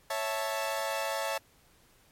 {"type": "chord", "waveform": "sawtooth", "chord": "A major", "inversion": "first", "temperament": "equal", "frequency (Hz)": [554.4, 659.3, 880], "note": ["C#5", "E5", "A5"], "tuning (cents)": [0, 0, 0], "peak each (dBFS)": -31, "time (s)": [0.1, 1.38], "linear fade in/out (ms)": 5, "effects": ["pink hiss -63 dBFS RMS until 2.11 s", "MP3 64 kbps"]}